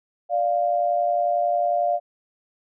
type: tone pair together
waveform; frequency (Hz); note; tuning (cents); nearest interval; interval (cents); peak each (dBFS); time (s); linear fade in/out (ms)
sine; 587.3 / 698.4; D5 / F5; 0 / 0; minor third; 300; -24 / -20; 0.29-2; 50
effects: none